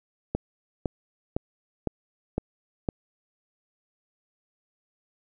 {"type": "click train", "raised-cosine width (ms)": 2, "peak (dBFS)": -12, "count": 6, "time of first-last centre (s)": [0.35, 2.888], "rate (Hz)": 1.97, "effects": []}